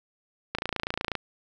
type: click train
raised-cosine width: 0.3 ms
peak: -12 dBFS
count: 18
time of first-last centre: 0.55-1.153 s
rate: 28.2 Hz
effects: none